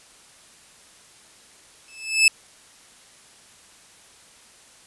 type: tone with exponential growth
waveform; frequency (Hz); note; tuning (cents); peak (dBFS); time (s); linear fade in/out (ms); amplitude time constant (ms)
sawtooth; 2618; E7; -13; -6; 1.88-2.28; 2; 86
effects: white hiss -51 dBFS RMS until 4.86 s + resampled to 24000 Hz